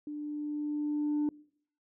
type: tone with level ramp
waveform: sine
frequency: 296.8 Hz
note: D4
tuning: 18 cents sharp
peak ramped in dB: -36 to -24 dBFS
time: 0.07-1.29 s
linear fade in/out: 2 ms
effects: noise-tail reverb RT60 0.6 s tail -24 dB re dry + tanh soft clip ceiling -25 dBFS